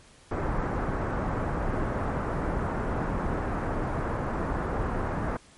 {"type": "low-pass noise", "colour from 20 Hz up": "pink", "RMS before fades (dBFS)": -29, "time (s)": [0.31, 5.37], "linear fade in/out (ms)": 5, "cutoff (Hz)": 1500, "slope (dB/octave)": 24, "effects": ["pink hiss -55 dBFS RMS until 5.57 s", "MP3 48 kbps"]}